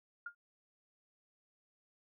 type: tone with exponential decay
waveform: sine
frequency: 1414 Hz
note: F6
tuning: 21 cents sharp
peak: -37 dBFS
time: 0.26-0.35 s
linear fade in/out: 5 ms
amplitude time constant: 19 ms
effects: none